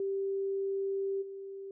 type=tone with level steps; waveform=sine; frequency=391.3 Hz; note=G4; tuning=3 cents flat; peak=-30 / -40 dBFS; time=0-1.71 s; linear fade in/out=2 ms; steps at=1.21 s; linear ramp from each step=20 ms; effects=none